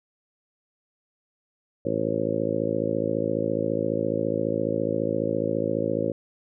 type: harmonic tone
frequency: 54.6 Hz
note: A1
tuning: 13 cents flat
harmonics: 2 / 3 / 4 / 5 / 6 / 7 / 8 / 9 / 10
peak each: -35 / -34 / -33 / -32 / -31 / -33 / -35 / -29 / -29 dBFS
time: 1.85-6.12 s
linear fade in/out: 5 ms
effects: none